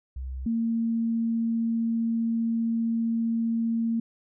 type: tone pair in turn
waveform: sine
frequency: 64.9 / 228.8 Hz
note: C2 / A#3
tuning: -13 / -32 cents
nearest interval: octave + minor seventh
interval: 2181 cents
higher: second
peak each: -31 / -23 dBFS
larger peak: second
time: 0.16-0.46 / 0.46-4 s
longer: second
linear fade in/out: 5 ms
effects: none